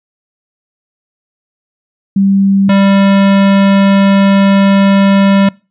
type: tone pair in turn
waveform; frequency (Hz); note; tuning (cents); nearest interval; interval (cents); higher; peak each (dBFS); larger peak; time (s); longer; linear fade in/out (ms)
sine / square; 196 / 196.79; G3 / G3; 0 / +7; unison; 7; second; -6; neither; 2.16-2.69 / 2.69-5.49; second; 5
effects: noise-tail reverb RT60 0.3 s tail -24 dB re dry + resampled to 8000 Hz